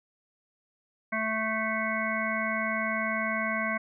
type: harmonic tone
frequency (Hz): 220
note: A3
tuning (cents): 0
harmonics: 1 / 3 / 5 / 7 / 9 / 10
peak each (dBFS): -34 / -34 / -34 / -34 / -34 / -34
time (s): 1.12-3.78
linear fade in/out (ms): 10
effects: none